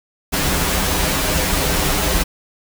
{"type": "noise with comb filter", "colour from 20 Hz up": "pink", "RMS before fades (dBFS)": -18, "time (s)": [0.32, 2.24], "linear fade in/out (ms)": 20, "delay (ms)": 8.7, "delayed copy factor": -1, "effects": []}